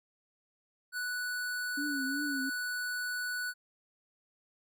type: tone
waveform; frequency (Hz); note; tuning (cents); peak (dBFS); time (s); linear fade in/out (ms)
square; 1480; F#6; 0; -34; 0.92-3.54; 50
type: tone with vibrato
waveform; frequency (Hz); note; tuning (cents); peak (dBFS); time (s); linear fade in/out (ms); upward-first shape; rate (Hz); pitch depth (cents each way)
sine; 278.9; C#4; +11; -34; 1.77-2.5; 10; triangle; 2.7; 110
effects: none